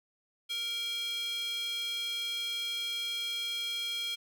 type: tone with high-pass filter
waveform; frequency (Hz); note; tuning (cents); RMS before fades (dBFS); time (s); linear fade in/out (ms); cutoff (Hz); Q
square; 466.2; A#4; 0; -35; 0.49-4.16; 20; 3000; 9
effects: none